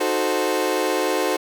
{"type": "chord", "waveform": "30% pulse", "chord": "D# diminished seventh", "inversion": "none", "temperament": "equal", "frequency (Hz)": [311.1, 370, 440, 523.3], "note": ["D#4", "F#4", "A4", "C5"], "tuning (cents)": [0, 0, 0, 0], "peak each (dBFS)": [-24, -22, -23, -22], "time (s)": [0, 1.37], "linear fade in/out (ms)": 10, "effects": []}